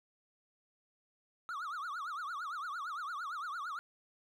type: tone with vibrato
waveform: triangle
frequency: 1270 Hz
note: D#6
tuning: 35 cents sharp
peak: -36 dBFS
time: 1.49-3.79 s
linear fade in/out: 0 ms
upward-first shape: triangle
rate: 8.8 Hz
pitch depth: 270 cents each way
effects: none